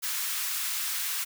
white high-pass noise, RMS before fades -31 dBFS, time 0.02-1.25 s, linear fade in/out 20 ms, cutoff 1100 Hz, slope 24 dB/octave, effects none

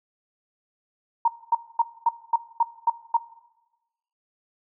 sine tone bursts, 932.3 Hz, A#5, in tune, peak -15 dBFS, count 8, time 1.25-3.17 s, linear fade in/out 5 ms, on 30 ms, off 240 ms, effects noise-tail reverb RT60 1.0 s tail -17 dB re dry

